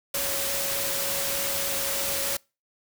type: tone in noise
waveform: sine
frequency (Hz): 554.4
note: C#5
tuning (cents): 0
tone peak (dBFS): -35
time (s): 0.14-2.37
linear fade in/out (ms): 5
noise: white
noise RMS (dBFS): -28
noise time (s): 0.14-2.37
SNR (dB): -10
effects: noise-tail reverb RT60 0.3 s tail -26 dB re dry